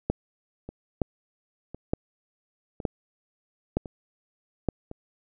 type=two click trains; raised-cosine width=2 ms; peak=-24 / -10 dBFS; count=5 / 6; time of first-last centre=0.69-4.914 / 0.1-4.687 s; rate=0.947 / 1.09 Hz; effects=none